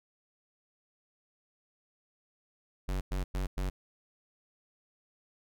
square tone bursts, 46.97 Hz, F#1, 27 cents sharp, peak -31 dBFS, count 4, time 2.88-3.7 s, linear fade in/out 10 ms, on 130 ms, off 100 ms, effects none

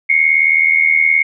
sine tone pair together, 2138 / 2217 Hz, C7 / C#7, +37 / 0 cents, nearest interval minor second, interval 63 cents, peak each -12 dBFS, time 0.09-1.23 s, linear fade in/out 10 ms, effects none

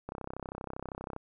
click train, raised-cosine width 1 ms, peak -24 dBFS, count 36, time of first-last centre 0.09-1.164 s, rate 32.6 Hz, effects none

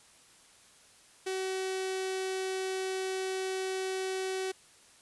sawtooth tone with notch filter, 378.3 Hz, F#4, 38 cents sharp, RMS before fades -34 dBFS, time 1.26-4.52 s, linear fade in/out 10 ms, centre 1000 Hz, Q 1.4, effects white hiss -59 dBFS RMS until 5.01 s + resampled to 24000 Hz

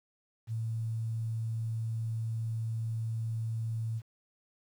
sine tone with quantisation, 112.8 Hz, A2, 44 cents sharp, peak -31 dBFS, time 0.47-4.02 s, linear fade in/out 50 ms, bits 10, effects none

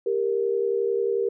sine tone pair together, 396.4 / 467.6 Hz, G4 / A#4, +19 / +5 cents, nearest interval minor third, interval 286 cents, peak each -24 dBFS, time 0.06-1.29 s, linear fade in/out 5 ms, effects none

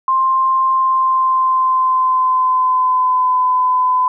sine tone with pitch glide, 1052 to 1010.9 Hz, C6 to B5, +9 to +40 cents, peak -11 dBFS, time 0.08-4.08 s, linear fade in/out 2 ms, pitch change -69 cents, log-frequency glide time 0.72-3.37 s, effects none

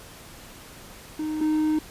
triangle tone pair in turn, 308.9 / 308.9 Hz, D#4 / D#4, -12 / -12 cents, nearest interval unison, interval 0 cents, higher neither, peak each -24 / -18 dBFS, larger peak second, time 1.19-1.41 / 1.41-1.79 s, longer second, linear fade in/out 5 ms, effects pink hiss -45 dBFS RMS until 1.9 s + resampled to 32000 Hz

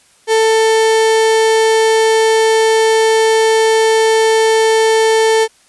35% pulse tone, 443.8 Hz, A4, 15 cents sharp, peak -7 dBFS, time 0.27-5.48 s, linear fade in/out 50 ms, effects white hiss -50 dBFS RMS until 5.68 s + resampled to 24000 Hz

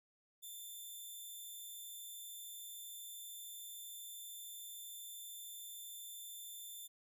5% pulse tone, 3547 Hz, A7, 13 cents sharp, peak -40 dBFS, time 0.42-6.88 s, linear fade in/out 20 ms, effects none

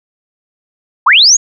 sine linear sweep, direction up, 830.6 to 6870 Hz, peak -3 dBFS, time 1.06-1.37 s, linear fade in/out 10 ms, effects none

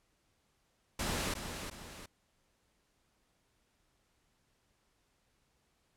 pink noise with echo, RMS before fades -35 dBFS, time 0.99-1.34 s, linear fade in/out 5 ms, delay 360 ms, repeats 2, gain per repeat -7 dB, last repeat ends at 2.06 s, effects pink hiss -75 dBFS RMS until 5.96 s + low-pass 11000 Hz 12 dB/octave

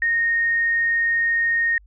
sine tone, 1853 Hz, A#6, 11 cents flat, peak -17 dBFS, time 0.02-1.78 s, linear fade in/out 2 ms, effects added 50 Hz sine -47 dBFS peak until 1.86 s

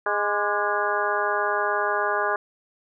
harmonic tone with a mistuned harmonic, 206.6 Hz, G#3, 9 cents flat, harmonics 2 / 3 / 4 / 5 / 6 / 7 / 8, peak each -29 / -29 / -29 / -29 / -29 / -29 / -29 dBFS, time 0.06-2.36 s, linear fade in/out 2 ms, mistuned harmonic 6, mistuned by -71 cents, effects none

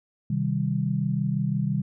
sine chord, C minor, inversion none, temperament just, 130.81 / 156.98 / 196.22 Hz, C3 / Eb3 / G3, 0 / +16 / +2 cents, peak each -27 dBFS, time 0.3-1.82 s, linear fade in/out 5 ms, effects none

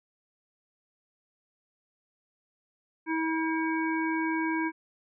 harmonic tone, 321.8 Hz, E4, 42 cents flat, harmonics 1 / 3 / 5 / 7, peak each -28 / -33 / -35 / -36 dBFS, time 3.06-4.72 s, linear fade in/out 50 ms, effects none

